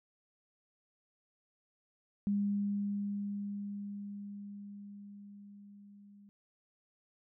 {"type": "tone with level ramp", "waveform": "sine", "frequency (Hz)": 202.5, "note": "G#3", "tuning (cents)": -43, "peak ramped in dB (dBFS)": [-28, -55], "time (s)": [2.27, 6.29], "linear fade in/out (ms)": 0, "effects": []}